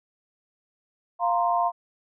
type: chord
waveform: sine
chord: F suspended fourth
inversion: none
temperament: equal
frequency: 698.5 / 932.3 / 1046.5 Hz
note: F5 / Bb5 / C6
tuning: 0 / 0 / 0 cents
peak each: -23 / -26 / -26 dBFS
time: 1.19-1.72 s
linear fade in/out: 50 ms
effects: none